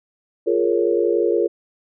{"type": "chord", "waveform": "sine", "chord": "Bb minor seventh", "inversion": "second", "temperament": "equal", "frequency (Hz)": [349.2, 415.3, 466.2, 554.4], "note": ["F4", "Ab4", "Bb4", "Db5"], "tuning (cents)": [0, 0, 0, 0], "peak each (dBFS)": [-20, -21, -20, -25], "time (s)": [0.46, 1.48], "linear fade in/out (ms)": 20, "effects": []}